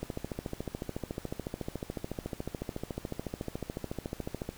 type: click train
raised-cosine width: 2 ms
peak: -21 dBFS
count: 63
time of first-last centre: 0.03-4.49 s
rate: 13.9 Hz
effects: pink hiss -52 dBFS RMS until 4.57 s